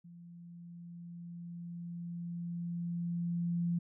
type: tone with level ramp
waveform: sine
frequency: 171.9 Hz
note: F3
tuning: 27 cents flat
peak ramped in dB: -50 to -29 dBFS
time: 0.04-3.79 s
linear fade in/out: 10 ms
effects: none